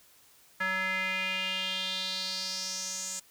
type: tone with band-pass filter sweep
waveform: square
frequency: 187.8 Hz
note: F#3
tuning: 26 cents sharp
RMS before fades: -33 dBFS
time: 0.6-3.2 s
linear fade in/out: 10 ms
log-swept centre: 1700 to 7400 Hz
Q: 4.3
effects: white hiss -60 dBFS RMS until 3.3 s